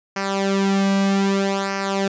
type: tone with flanger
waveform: sawtooth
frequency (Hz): 196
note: G3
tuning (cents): 0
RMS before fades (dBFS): -20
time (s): 0.16-2.08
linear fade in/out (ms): 5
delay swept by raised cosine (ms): 0.27 to 2.27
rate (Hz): 0.63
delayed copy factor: -0.75
effects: resampled to 16000 Hz